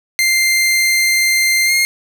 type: tone with pitch glide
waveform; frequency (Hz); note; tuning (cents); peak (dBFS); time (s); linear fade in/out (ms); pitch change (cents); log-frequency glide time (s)
sawtooth; 2093 to 2130; C7 to C7; 0 to +30; -8; 0.19-1.85; 0; +30; 1.66-1.72
effects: none